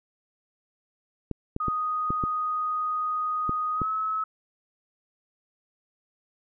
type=clicks; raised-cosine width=3 ms; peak=-16 dBFS; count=7; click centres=1.313 / 1.564 / 1.683 / 2.105 / 2.238 / 3.494 / 3.817 s
type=tone with pitch glide; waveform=sine; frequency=1244.5 to 1290.6 Hz; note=D#6 to E6; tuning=0 to -37 cents; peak=-25 dBFS; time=1.6-4.24 s; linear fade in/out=5 ms; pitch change=+63 cents; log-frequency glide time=3.74-3.87 s
effects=none